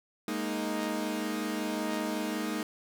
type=chord; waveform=sawtooth; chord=Ab suspended second; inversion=none; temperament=equal; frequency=207.7 / 233.1 / 311.1 Hz; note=Ab3 / Bb3 / Eb4; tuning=0 / 0 / 0 cents; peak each=-32 / -32 / -30 dBFS; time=0.28-2.63 s; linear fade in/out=2 ms; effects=none